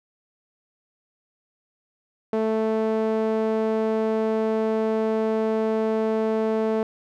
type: tone with band-pass filter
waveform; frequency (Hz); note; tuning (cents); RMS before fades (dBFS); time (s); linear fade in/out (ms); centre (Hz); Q
sawtooth; 220; A3; 0; -23; 2.33-6.83; 2; 480; 1.5
effects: none